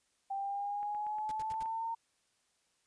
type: exponential sweep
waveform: sine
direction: up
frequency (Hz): 783 to 918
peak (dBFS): -34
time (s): 0.3-1.95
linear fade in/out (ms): 10
type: click train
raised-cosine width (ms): 0.5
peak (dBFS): -40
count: 8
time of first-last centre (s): 0.83-1.658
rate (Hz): 8.45
type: noise bursts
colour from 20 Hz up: pink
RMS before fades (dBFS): -50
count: 4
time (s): 1.29-1.629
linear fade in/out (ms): 0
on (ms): 24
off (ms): 81
effects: white hiss -75 dBFS RMS until 2.86 s + resampled to 22050 Hz